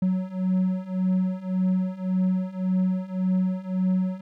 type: beating tone pair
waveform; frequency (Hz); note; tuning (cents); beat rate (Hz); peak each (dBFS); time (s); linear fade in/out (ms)
triangle; 184.7 / 186.5; F#3 / F#3; -3 / +14; 1.8; -24 / -22; 0.02-4.21; 5
effects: none